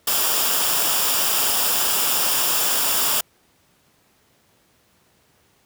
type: noise with comb filter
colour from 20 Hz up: white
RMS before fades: -20 dBFS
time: 0.07-3.21 s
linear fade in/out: 5 ms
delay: 0.48 ms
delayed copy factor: -0.55
effects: pink hiss -60 dBFS RMS until 5.65 s + high-pass 80 Hz 12 dB/octave